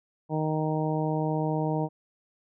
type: harmonic tone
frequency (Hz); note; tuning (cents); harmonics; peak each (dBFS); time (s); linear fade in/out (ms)
155.56; D#3; 0; 1 / 2 / 3 / 4 / 5 / 6; -28 / -31 / -33 / -34 / -35 / -36; 0.29-1.89; 50
effects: none